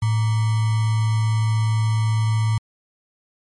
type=tone with sample-and-hold; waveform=sine; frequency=110 Hz; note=A2; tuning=in tune; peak=-16 dBFS; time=0.02-2.58 s; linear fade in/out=5 ms; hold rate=1050 Hz; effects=MP3 48 kbps